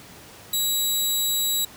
15% pulse tone, 3900 Hz, B7, 23 cents flat, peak -14 dBFS, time 0.53-1.65 s, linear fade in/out 5 ms, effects pink hiss -45 dBFS RMS until 1.76 s + high-pass 80 Hz 12 dB/octave

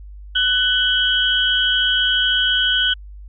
sine tone cluster, 1498 / 2996 / 3244 Hz, F#6 / F#7 / G#7, +21 / +21 / -41 cents, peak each -19 dBFS, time 0.35-2.94 s, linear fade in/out 10 ms, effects added 50 Hz sine -34 dBFS peak until 3.28 s

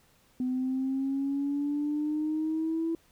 sine exponential sweep, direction up, 252 to 331.3 Hz, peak -26 dBFS, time 0.4-2.95 s, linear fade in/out 2 ms, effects tanh soft clip ceiling -22 dBFS + pink hiss -64 dBFS RMS until 3.11 s

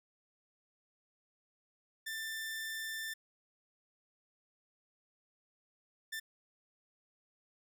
sawtooth tone bursts at uneven times, 1779 Hz, A6, 19 cents sharp, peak -35 dBFS, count 2, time 2.06-3.14 / 6.12-6.2 s, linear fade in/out 10 ms, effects none

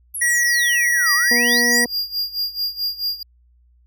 sine exponential two-way sweep, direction down then up, 11700 to 1107 to 9430 Hz, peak -24 dBFS, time 0.14-1.85 s, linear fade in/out 10 ms, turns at 1.14 s
square tone, 1921 Hz, B6, 48 cents flat, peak -16 dBFS, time 0.21-1.85 s, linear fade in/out 10 ms
square tone with tremolo, 4815 Hz, D8, 42 cents sharp, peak -19 dBFS, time 1.06-3.23 s, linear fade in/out 5 ms, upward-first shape sine, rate 4.6 Hz, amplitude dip 85%
harmonic tone, 241.3 Hz, B3, 40 cents flat, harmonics 1 / 2 / 3 / 4, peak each -23 / -25 / -32 / -37 dBFS, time 1.31-1.86 s, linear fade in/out 2 ms
effects added 60 Hz sine -52 dBFS peak until 3.86 s

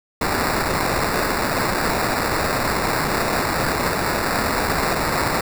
blue noise with sample-and-hold, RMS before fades -21 dBFS, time 0.21-5.41 s, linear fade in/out 5 ms, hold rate 3150 Hz, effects none

